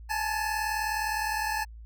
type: tone pair together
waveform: 25% pulse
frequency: 844.2 / 884 Hz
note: G#5 / A5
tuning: +28 / +8 cents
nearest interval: minor second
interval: 80 cents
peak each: -27 dBFS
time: 0.09-1.65 s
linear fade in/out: 20 ms
effects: added 56 Hz sine -42 dBFS peak until 1.85 s